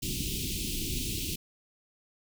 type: band-stop noise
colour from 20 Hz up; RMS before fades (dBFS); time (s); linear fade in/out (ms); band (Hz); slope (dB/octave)
pink; -33; 0.02-1.36; 10; 370 to 2600; 48
effects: none